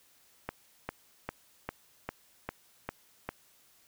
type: click train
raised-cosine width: 0.5 ms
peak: -19 dBFS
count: 8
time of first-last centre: 0.49-3.29 s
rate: 2.5 Hz
effects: white hiss -64 dBFS RMS until 3.87 s